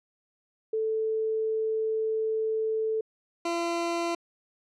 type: tone pair in turn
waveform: sine / 20% pulse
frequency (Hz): 440 / 340.1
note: A4 / F4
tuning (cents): 0 / -46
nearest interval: major third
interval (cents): 446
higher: first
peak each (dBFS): -25 / -22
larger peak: second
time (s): 0.73-3.01 / 3.45-4.15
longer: first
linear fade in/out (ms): 5
effects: low-pass 7000 Hz 12 dB/octave